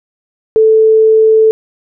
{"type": "tone", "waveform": "sine", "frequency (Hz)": 439.7, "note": "A4", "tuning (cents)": -1, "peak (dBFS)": -4, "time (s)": [0.56, 1.51], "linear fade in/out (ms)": 0, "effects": []}